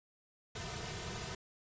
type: noise with comb filter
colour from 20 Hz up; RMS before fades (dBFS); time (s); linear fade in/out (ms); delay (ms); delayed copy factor
pink; -42; 0.55-1.35; 5; 3.6; -1
effects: resampled to 16000 Hz